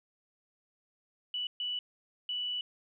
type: tone bursts at uneven times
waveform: sine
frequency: 2960 Hz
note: F#7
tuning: in tune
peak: -32 dBFS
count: 3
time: 1.34-1.47 / 1.6-1.79 / 2.29-2.61 s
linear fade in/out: 2 ms
effects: none